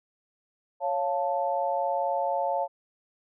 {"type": "chord", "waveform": "sine", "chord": "Db augmented", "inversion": "none", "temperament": "equal", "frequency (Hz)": [554.4, 698.5, 880], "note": ["Db5", "F5", "A5"], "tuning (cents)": [0, 0, 0], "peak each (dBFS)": -29, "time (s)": [0.8, 2.68], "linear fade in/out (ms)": 50, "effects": []}